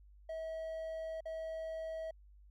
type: tone with dropouts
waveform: triangle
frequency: 644 Hz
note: E5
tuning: 41 cents flat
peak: -37 dBFS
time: 0.29-2.11 s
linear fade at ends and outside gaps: 5 ms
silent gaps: 1.207-1.255 s
effects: added 50 Hz sine -57 dBFS peak until 2.5 s

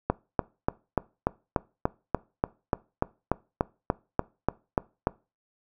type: click train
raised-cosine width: 1 ms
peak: -8 dBFS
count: 18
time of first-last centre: 0.1-5.071 s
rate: 3.42 Hz
effects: noise-tail reverb RT60 0.3 s tail -22 dB re dry

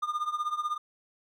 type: tone with tremolo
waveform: triangle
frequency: 1213 Hz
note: D#6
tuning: 44 cents flat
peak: -23 dBFS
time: 0.02-0.78 s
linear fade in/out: 10 ms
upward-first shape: triangle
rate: 16 Hz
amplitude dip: 90%
effects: none

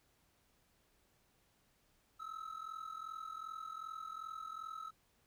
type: ring-modulated tone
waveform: triangle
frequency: 1300 Hz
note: E6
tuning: 24 cents flat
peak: -39 dBFS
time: 2.19-4.91 s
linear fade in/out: 20 ms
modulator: 21.3 Hz
effects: pink hiss -74 dBFS RMS until 5.26 s

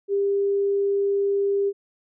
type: tone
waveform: sine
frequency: 399.1 Hz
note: G4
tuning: 31 cents sharp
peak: -19 dBFS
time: 0.08-1.73 s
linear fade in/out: 50 ms
effects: none

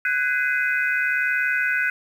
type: tone cluster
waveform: sine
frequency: 1493 / 1634 / 2046 / 2511 Hz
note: F#6 / G#6 / C7 / D#7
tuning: +15 / -29 / -39 / +15 cents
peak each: -21 / -28 / -28 / -28 dBFS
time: 0.05-1.9 s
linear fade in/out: 2 ms
effects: 8-bit

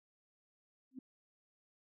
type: tone with exponential growth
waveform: sine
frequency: 259.7 Hz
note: C4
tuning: 13 cents flat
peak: -40 dBFS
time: 0.91-0.99 s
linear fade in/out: 5 ms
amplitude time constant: 16 ms
effects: none

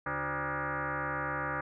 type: tone with frequency modulation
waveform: sine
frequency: 143.8 Hz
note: D3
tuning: 36 cents flat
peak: -31 dBFS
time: 0.06-1.61 s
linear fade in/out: 5 ms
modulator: 220 Hz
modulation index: 7.5
effects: none

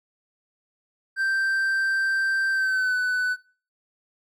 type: tone with pitch glide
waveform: triangle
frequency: 1567 to 1497.1 Hz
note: G6 to F#6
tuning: -1 to +20 cents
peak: -19 dBFS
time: 1.16-3.37 s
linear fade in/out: 50 ms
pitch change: -79 cents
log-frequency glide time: 2.51-2.96 s
effects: noise-tail reverb RT60 0.4 s tail -21 dB re dry

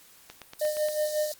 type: click train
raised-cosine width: 0.2 ms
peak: -24 dBFS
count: 6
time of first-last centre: 0.3-0.886 s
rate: 8.53 Hz
type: high-pass noise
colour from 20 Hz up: pink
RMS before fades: -39 dBFS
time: 0.59-1.34 s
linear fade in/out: 5 ms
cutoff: 3800 Hz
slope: 96 dB/octave
type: tone with tremolo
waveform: triangle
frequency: 607 Hz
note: D#5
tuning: 43 cents flat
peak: -21 dBFS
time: 0.61-1.32 s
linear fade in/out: 5 ms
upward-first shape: sine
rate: 5.5 Hz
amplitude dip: 65%
effects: white hiss -55 dBFS RMS until 1.39 s + Opus 48 kbps

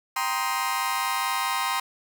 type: chord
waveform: sawtooth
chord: C minor seventh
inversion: second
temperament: just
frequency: 784.9 / 941.9 / 1046.5 / 1255.8 Hz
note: G5 / Bb5 / C6 / Eb6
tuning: +2 / +18 / 0 / +16 cents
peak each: -28 / -26 / -24 / -28 dBFS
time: 0.16-1.8 s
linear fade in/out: 5 ms
effects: 8-bit

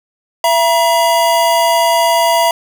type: tone pair together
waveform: square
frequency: 672 / 955 Hz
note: E5 / A#5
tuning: +33 / +42 cents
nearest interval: tritone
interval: 609 cents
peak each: -13 dBFS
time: 0.44-2.51 s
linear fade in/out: 2 ms
effects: none

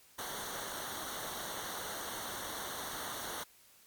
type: noise with comb filter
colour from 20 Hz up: pink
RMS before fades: -41 dBFS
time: 0.18-3.44 s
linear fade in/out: 10 ms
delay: 0.4 ms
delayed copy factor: -0.85
effects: white hiss -62 dBFS RMS until 3.86 s + MP3 96 kbps

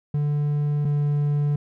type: tone pair in turn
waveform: triangle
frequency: 146.83 / 145.99 Hz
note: D3 / D3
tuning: 0 / -10 cents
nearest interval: unison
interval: 10 cents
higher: first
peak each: -18 / -17 dBFS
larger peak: second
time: 0.14-0.85 / 0.85-1.56 s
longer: neither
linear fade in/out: 5 ms
effects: none

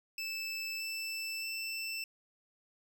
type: tone with pitch steps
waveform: 25% pulse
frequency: 2635 / 2650 / 2666 Hz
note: E7 / E7 / E7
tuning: -1 / +9 / +19 cents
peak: -33 dBFS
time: 0.18-2.04 s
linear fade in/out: 2 ms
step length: 620 ms
effects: none

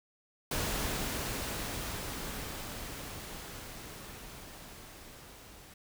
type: noise with level ramp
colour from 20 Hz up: pink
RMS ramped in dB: -33 to -53 dBFS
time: 0.51-5.74 s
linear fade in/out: 5 ms
effects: none

